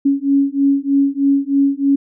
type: beating tone pair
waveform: sine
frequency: 276.3 / 279.5 Hz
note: C#4 / C#4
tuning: -6 / +14 cents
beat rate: 3.2 Hz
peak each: -15 dBFS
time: 0.05-1.96 s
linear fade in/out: 10 ms
effects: none